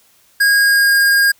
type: tone with pitch glide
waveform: square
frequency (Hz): 1634 to 1621.8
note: G#6 to G#6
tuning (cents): -29 to -42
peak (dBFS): -10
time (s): 0.4-1.32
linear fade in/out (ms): 10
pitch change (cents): -13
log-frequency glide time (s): 0.57-0.96
effects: white hiss -53 dBFS RMS until 1.39 s